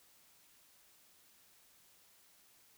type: silence
effects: white hiss -66 dBFS RMS until 2.77 s